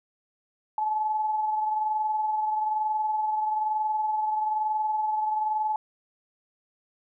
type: tone pair together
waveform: sine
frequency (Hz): 859 / 880.1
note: A5 / A5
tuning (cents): -42 / 0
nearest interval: unison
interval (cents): 42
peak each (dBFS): -24 / -36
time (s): 0.78-5.76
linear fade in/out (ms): 2
effects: none